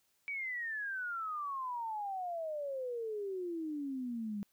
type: exponential sweep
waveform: sine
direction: down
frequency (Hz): 2298 to 199.2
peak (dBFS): -36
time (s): 0.28-4.43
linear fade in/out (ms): 0
effects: white hiss -75 dBFS RMS until 4.52 s